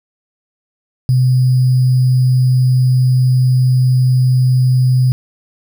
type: tone with sample-and-hold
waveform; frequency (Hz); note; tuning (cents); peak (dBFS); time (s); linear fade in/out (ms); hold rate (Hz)
sine; 127.7; C3; -42; -8; 1.09-5.12; 0; 4900
effects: none